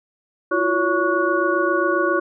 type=tone cluster; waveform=sine; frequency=334.7 / 362.1 / 563 / 1119 / 1460 Hz; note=E4 / F#4 / C#5 / C#6 / F#6; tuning=+26 / -37 / +27 / +16 / -24 cents; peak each=-23 dBFS; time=0.51-2.2 s; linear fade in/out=10 ms; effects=none